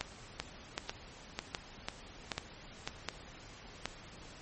two click trains, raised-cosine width 0.2 ms, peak -17 / -16 dBFS, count 6 / 6, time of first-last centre 0.4-2.875 / 0.01-3.856 s, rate 2.02 / 1.3 Hz, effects pink hiss -52 dBFS RMS until 4.41 s + MP3 32 kbps

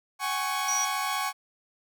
sawtooth chord, F# suspended second, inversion none, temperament equal with one note detuned, 756 / 830.6 / 1108.7 Hz, F#5 / G#5 / C#6, +37 / 0 / 0 cents, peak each -30 / -29 / -26 dBFS, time 0.19-1.33 s, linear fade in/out 50 ms
sine tone, 5790 Hz, F#8, 38 cents flat, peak -26 dBFS, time 0.68-0.85 s, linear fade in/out 5 ms
effects none

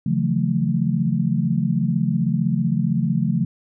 sine chord, F# minor seventh, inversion second, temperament equal with one note detuned, 138.59 / 164.81 / 180.56 / 220 Hz, C#3 / E3 / F#3 / A3, 0 / 0 / -42 / 0 cents, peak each -23 dBFS, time 0.06-3.45 s, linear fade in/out 5 ms, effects none

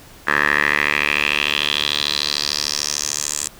10% pulse tone with band-pass filter sweep, 73.42 Hz, D2, in tune, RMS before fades -20 dBFS, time 0.27-3.48 s, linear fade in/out 5 ms, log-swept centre 1600 to 7700 Hz, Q 4, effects pink hiss -44 dBFS RMS until 3.59 s

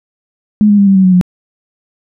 sine tone with pitch steps, 210.5 / 205.1 / 199.84 / 194.71 / 189.71 / 184.85 / 180.1 Hz, G#3 / G#3 / G3 / G3 / F#3 / F#3 / F#3, +24 / -21 / +34 / -11 / +44 / -1 / -46 cents, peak -4 dBFS, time 0.61-1.212 s, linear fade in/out 0 ms, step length 86 ms, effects none

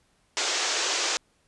white band-pass noise, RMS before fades -27 dBFS, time 0.37-1.17 s, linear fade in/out 0 ms, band 320 to 7200 Hz, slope 48 dB/octave, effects pink hiss -67 dBFS RMS until 1.47 s + resampled to 24000 Hz

